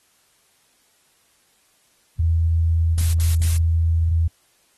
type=tone; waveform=sine; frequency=82.41 Hz; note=E2; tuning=in tune; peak=-15 dBFS; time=2.19-4.28 s; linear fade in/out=10 ms
type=noise bursts; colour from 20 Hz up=blue; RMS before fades=-28 dBFS; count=3; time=2.98-3.568 s; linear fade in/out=0 ms; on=150 ms; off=69 ms
effects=white hiss -61 dBFS RMS until 4.77 s + AAC 32 kbps